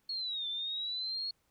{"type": "linear two-way sweep", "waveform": "sine", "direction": "down then up", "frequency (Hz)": [4344, 3520, 4344], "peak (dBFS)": -34, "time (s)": [0.09, 1.31], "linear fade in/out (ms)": 5, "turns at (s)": 0.48, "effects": ["pink hiss -75 dBFS RMS until 1.5 s"]}